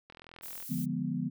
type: click train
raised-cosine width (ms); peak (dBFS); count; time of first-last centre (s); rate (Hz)
0.3; -33; 23; 0.1-0.626; 41.8
type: noise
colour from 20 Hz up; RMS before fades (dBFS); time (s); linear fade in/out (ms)
violet; -43; 0.42-0.86; 20
type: chord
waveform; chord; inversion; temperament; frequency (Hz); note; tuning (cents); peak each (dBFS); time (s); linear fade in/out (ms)
sine; D diminished seventh; none; equal; 146.83 / 174.61 / 207.7 / 246.9; D3 / F3 / Ab3 / Cb4; 0 / 0 / 0 / 0; -37 / -35 / -38 / -34; 0.69-1.3; 20
effects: none